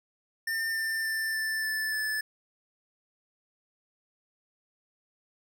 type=tone with pitch steps; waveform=square; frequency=1803 / 1790.5 / 1778.2 / 1765.9 / 1753.7 / 1741.6 Hz; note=A6 / A6 / A6 / A6 / A6 / A6; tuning=+42 / +30 / +18 / +6 / -6 / -18 cents; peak=-29 dBFS; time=0.47-2.21 s; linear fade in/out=5 ms; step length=290 ms; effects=none